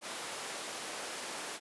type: high-pass noise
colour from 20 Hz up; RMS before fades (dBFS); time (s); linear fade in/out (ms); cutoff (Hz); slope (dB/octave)
pink; -41; 0.01-1.6; 50; 430; 12
effects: resampled to 24000 Hz